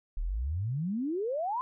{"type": "exponential sweep", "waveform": "sine", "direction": "up", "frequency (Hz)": [34.65, 1046.5], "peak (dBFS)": -29, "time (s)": [0.17, 1.61], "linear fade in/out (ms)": 0, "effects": []}